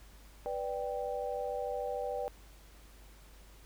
sine chord, G major, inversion first, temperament equal, 493.9 / 587.3 / 784 Hz, B4 / D5 / G5, 0 / 0 / 0 cents, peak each -37 / -38 / -39 dBFS, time 0.46-2.28 s, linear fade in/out 0 ms, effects added 50 Hz sine -54 dBFS peak until 3.65 s + pink hiss -60 dBFS RMS until 3.65 s

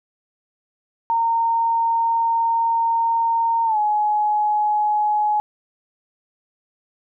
sine tone with pitch glide, 919 to 842.7 Hz, A#5 to G#5, -25 to +25 cents, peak -16 dBFS, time 1.1-5.4 s, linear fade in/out 0 ms, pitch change -150 cents, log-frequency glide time 3.65-3.78 s, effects none

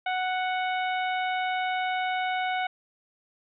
harmonic tone, 740 Hz, F#5, in tune, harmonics 1 / 2 / 3 / 4 / 5, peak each -27 / -33 / -34 / -40 / -42 dBFS, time 0.06-2.67 s, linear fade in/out 5 ms, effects none

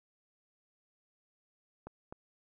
clicks, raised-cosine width 1 ms, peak -30 dBFS, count 2, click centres 1.87 / 2.125 s, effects none

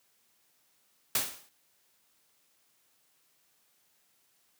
white noise with exponential decay, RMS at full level -25 dBFS, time 1.15-1.49 s, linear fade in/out 2 ms, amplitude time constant 73 ms, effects white hiss -70 dBFS RMS until 4.59 s + high-pass 100 Hz 12 dB/octave

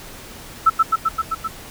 sine tone with echo, 1318.5 Hz, E6, in tune, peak -8 dBFS, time 0.66-0.7 s, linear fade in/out 10 ms, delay 130 ms, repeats 6, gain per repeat -2 dB, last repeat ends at 1.48 s, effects pink hiss -38 dBFS RMS until 1.7 s

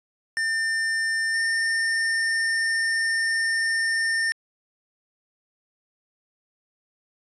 square tone pair in turn, 1800 / 1811.5 Hz, A6 / A6, +39 / +50 cents, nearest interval unison, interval 11 cents, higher second, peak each -23 / -22 dBFS, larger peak second, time 0.37-1.34 / 1.34-4.32 s, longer second, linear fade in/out 0 ms, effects resampled to 22050 Hz

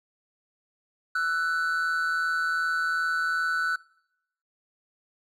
triangle tone pair together, 1327.4 / 1490 Hz, E6 / F#6, +12 / +12 cents, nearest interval major second, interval 200 cents, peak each -28 / -23 dBFS, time 1.15-3.76 s, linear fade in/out 5 ms, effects noise-tail reverb RT60 0.8 s tail -23 dB re dry

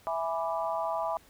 sine chord, E dominant seventh, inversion none, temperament equal, 659.3 / 830.6 / 987.8 / 1174.7 Hz, E5 / G#5 / B5 / D6, 0 / 0 / 0 / 0 cents, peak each -32 / -35 / -34 / -37 dBFS, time 0.07-1.17 s, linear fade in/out 0 ms, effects pink hiss -59 dBFS RMS until 1.29 s

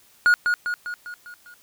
triangle tone with echo, 1441 Hz, F#6, 46 cents flat, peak -11 dBFS, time 0.26-0.34 s, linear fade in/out 0 ms, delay 200 ms, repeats 6, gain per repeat -5 dB, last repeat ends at 1.54 s, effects white hiss -56 dBFS RMS until 1.62 s

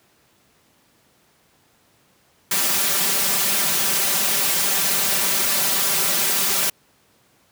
white noise with comb filter, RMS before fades -20 dBFS, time 2.51-6.7 s, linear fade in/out 5 ms, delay 5.1 ms, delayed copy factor +1, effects pink hiss -59 dBFS RMS until 7.51 s + high-pass 100 Hz 12 dB/octave

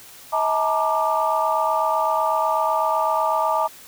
sine tone cluster, 640 / 869 / 937 / 1185 Hz, D#5 / A5 / A#5 / D6, +49 / -22 / +9 / +15 cents, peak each -23 dBFS, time 0.32-3.68 s, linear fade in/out 20 ms, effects tanh soft clip ceiling -8 dBFS + white hiss -44 dBFS RMS until 3.87 s

